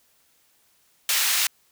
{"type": "high-pass noise", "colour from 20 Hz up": "pink", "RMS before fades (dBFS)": -22, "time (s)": [1.09, 1.47], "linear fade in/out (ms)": 2, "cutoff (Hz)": 2100, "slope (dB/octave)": 12, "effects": ["white hiss -63 dBFS RMS until 1.71 s"]}